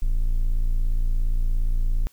triangle tone, 28.61 Hz, A#0, 31 cents flat, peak -16 dBFS, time 0.02-2.07 s, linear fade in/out 0 ms, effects white hiss -59 dBFS RMS until 2.12 s

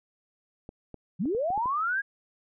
clicks, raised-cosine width 2 ms, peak -28 dBFS, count 7, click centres 0.691 / 0.943 / 1.256 / 1.349 / 1.504 / 1.577 / 1.658 s
sine linear sweep, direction up, 146.83 to 1661.2 Hz, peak -25 dBFS, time 1.19-2.02 s, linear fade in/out 20 ms
effects none

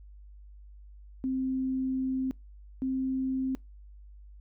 sine tone pair in turn, 261.6 / 262.6 Hz, C4 / C4, 0 / +6 cents, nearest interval unison, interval 6 cents, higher second, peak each -27 dBFS, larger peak neither, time 1.24-2.31 / 2.82-3.55 s, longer first, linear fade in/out 0 ms, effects noise-tail reverb RT60 0.2 s tail -25 dB re dry + added 50 Hz sine -47 dBFS peak until 4.4 s

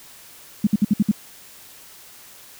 sine tone bursts, 207.7 Hz, G#3, in tune, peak -12 dBFS, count 6, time 0.64-1.115 s, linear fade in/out 5 ms, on 30 ms, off 59 ms, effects white hiss -45 dBFS RMS until 2.59 s

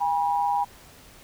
sine tone pair together, 809.9 / 968 Hz, G#5 / B5, -44 / -35 cents, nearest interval minor third, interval 309 cents, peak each -23 / -25 dBFS, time 0-0.65 s, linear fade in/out 20 ms, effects pink hiss -50 dBFS RMS until 1.23 s

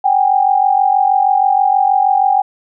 sine tone pair together, 764.7 / 811 Hz, G5 / G#5, -43 / -41 cents, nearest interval minor second, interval 102 cents, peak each -12 dBFS, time 0.04-2.42 s, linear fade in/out 10 ms, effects none

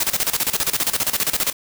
white noise with tremolo, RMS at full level -19 dBFS, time 0-1.53 s, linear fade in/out 5 ms, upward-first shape square, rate 15 Hz, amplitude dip 80%, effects none

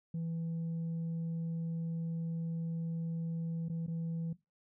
sine tone with dropouts, 165.3 Hz, E3, 5 cents sharp, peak -32 dBFS, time 0.14-4.33 s, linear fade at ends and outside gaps 5 ms, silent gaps 3.685-3.697 / 3.865-3.879 s, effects noise-tail reverb RT60 0.2 s tail -18 dB re dry + tanh soft clip ceiling -33 dBFS

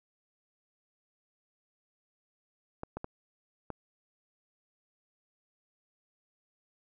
clicks, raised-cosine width 1 ms, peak -23 dBFS, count 4, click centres 2.834 / 2.97 / 3.044 / 3.703 s, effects none

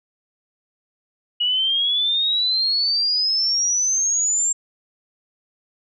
sine exponential sweep, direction up, 2901 to 7459 Hz, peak -17 dBFS, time 1.4-4.53 s, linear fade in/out 10 ms, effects none

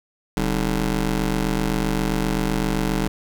20% pulse ring-modulated tone, 116.54 Hz, A#2, in tune, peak -12 dBFS, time 0.37-3.08 s, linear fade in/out 0 ms, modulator 82.1 Hz, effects none

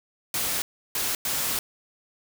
white noise bursts at uneven times, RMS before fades -27 dBFS, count 3, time 0.34-0.62 / 0.95-1.15 / 1.25-1.59 s, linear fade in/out 2 ms, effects none

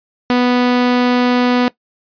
sawtooth tone, 246.9 Hz, B3, in tune, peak -7 dBFS, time 0.3-1.68 s, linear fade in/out 0 ms, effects noise-tail reverb RT60 0.1 s tail -19 dB re dry + resampled to 11025 Hz

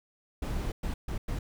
brown noise bursts at uneven times, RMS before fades -32 dBFS, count 4, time 0.42-0.72 / 0.83-0.94 / 1.08-1.18 / 1.28-1.39 s, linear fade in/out 5 ms, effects none

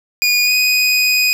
25% pulse tone with pitch glide, 2449 to 2492 Hz, D#7 to D#7, -28 to +2 cents, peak -8 dBFS, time 0.22-1.33 s, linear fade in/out 0 ms, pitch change +30 cents, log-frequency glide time 0.43-0.53 s, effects none

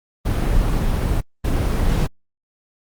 brown noise bursts at uneven times, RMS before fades -18 dBFS, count 2, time 0.25-1.21 / 1.44-2.07 s, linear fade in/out 10 ms, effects Opus 24 kbps

